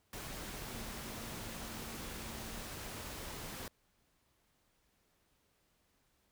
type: tone in noise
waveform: sine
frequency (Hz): 226.2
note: A3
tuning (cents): +48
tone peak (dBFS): -53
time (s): 0.68-2.68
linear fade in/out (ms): 2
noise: pink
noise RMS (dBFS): -45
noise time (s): 0.13-3.68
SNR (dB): -11
effects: pink hiss -75 dBFS RMS until 6.31 s